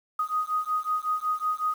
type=beating tone pair; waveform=sine; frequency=1244.5 / 1249.9 Hz; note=D#6 / D#6; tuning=0 / +7 cents; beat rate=5.4 Hz; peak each=-28 dBFS; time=0.19-1.74 s; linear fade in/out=5 ms; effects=8-bit